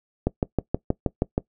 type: click train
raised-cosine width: 2 ms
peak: -7 dBFS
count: 8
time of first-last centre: 0.27-1.379 s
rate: 6.31 Hz
effects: noise-tail reverb RT60 0.1 s tail -21 dB re dry